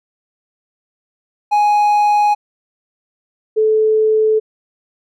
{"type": "tone pair in turn", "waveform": ["triangle", "sine"], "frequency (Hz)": [832, 434.9], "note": ["G#5", "A4"], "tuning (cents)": [3, -20], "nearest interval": "major seventh", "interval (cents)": 1123, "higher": "first", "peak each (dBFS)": [-8, -10], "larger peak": "first", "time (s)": [[1.51, 2.35], [3.56, 4.4]], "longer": "neither", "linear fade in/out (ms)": 20, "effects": []}